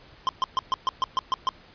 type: tone bursts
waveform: square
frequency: 1046.5 Hz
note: C6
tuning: in tune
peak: -21 dBFS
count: 9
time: 0.27-1.49 s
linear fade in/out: 0 ms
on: 20 ms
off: 130 ms
effects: pink hiss -52 dBFS RMS until 1.74 s + resampled to 11025 Hz